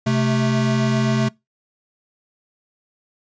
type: tone pair together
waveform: square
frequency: 129.8 / 218.9 Hz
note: C3 / A3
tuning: -13 / -9 cents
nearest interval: major sixth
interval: 904 cents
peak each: -20 dBFS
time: 0.06-1.29 s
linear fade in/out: 10 ms
effects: noise-tail reverb RT60 0.2 s tail -24 dB re dry + resampled to 16000 Hz